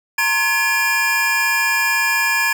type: tone cluster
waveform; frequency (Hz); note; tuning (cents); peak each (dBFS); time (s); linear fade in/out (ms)
square; 921 / 1061 / 1696 / 2394; A#5 / C6 / G#6 / D7; -21 / +24 / +36 / +33; -25 / -28 / -19 / -20; 0.18-2.53; 5
effects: none